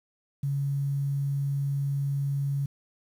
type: tone with quantisation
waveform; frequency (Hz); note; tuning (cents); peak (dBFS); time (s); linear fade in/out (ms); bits
sine; 140; C#3; +18; -25; 0.43-2.66; 5; 9
effects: none